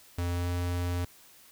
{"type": "tone with pitch glide", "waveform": "square", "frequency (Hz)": [87.31, 88.17], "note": ["F2", "F2"], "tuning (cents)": [0, 17], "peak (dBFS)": -29, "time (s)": [0.18, 1.05], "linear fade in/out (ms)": 5, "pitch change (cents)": 17, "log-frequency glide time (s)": [0.32, 0.48], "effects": ["white hiss -56 dBFS RMS until 1.51 s"]}